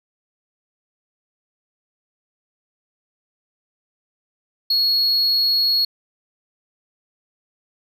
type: tone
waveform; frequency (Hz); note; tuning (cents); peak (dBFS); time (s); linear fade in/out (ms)
triangle; 4329; C#8; -42; -14; 4.7-5.85; 5
effects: none